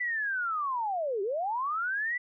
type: linear two-way sweep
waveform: sine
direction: down then up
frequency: 2000 to 374.3 to 2000 Hz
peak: -28 dBFS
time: 0-2.18 s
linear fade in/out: 10 ms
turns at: 1.22 s
effects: none